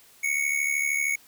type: tone with amplitude modulation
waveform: square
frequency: 2217 Hz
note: C#7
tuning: in tune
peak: -21 dBFS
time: 0.23-1.16 s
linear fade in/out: 10 ms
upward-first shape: sine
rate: 73 Hz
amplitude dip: 70%
effects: white hiss -55 dBFS RMS until 1.27 s